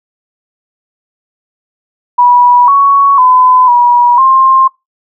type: tone with pitch steps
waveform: sine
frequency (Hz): 976 / 1115 / 1011 / 966 / 1058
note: B5 / C#6 / B5 / B5 / C6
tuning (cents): -21 / +10 / +40 / -39 / +19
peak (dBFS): -3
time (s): 2.18-4.68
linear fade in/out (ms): 10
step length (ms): 500
effects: noise-tail reverb RT60 0.2 s tail -23 dB re dry